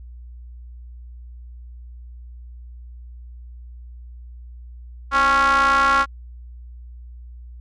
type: ring-modulated tone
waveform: square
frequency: 141.2 Hz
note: C#3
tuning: 32 cents sharp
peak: -12 dBFS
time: 5.11-6.06 s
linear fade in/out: 50 ms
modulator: 1240 Hz
effects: added 60 Hz sine -36 dBFS peak until 7.6 s + low-pass 6000 Hz 12 dB/octave